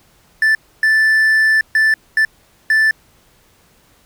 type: tone bursts at uneven times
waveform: triangle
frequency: 1760 Hz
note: A6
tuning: in tune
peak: -8 dBFS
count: 5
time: 0.42-0.55 / 0.83-1.61 / 1.75-1.94 / 2.17-2.25 / 2.7-2.91 s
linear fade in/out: 2 ms
effects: pink hiss -53 dBFS RMS until 4.05 s